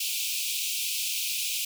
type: high-pass noise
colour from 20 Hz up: pink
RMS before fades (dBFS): -30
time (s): 0-1.65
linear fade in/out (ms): 5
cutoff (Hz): 2400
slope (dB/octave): 96
effects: none